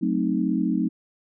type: chord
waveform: sine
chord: F# diminished seventh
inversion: none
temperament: equal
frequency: 185 / 220 / 261.6 / 311.1 Hz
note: F#3 / A3 / C4 / Eb4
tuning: 0 / 0 / 0 / 0 cents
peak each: -26 dBFS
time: 0.01-0.89 s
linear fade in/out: 20 ms
effects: none